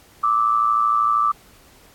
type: tone pair together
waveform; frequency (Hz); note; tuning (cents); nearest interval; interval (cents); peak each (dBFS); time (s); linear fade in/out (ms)
sine; 1174.7 / 1287.5; D6 / E6; 0 / -41; major second; 159; -16 / -22; 0.23-1.32; 10
effects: pink hiss -51 dBFS RMS until 1.94 s + AAC 64 kbps